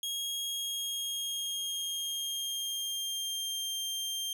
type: tone with pitch glide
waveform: sawtooth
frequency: 3274 to 3179 Hz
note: G#7 to G7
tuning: -25 to +24 cents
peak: -30 dBFS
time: 0.03-4.33 s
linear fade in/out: 2 ms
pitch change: -51 cents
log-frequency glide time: 0.44-3.77 s
effects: none